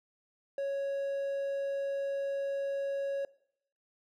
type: tone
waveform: triangle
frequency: 554 Hz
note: C#5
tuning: 1 cent flat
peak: -29 dBFS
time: 0.58-3.25 s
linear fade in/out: 2 ms
effects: noise-tail reverb RT60 0.7 s tail -21 dB re dry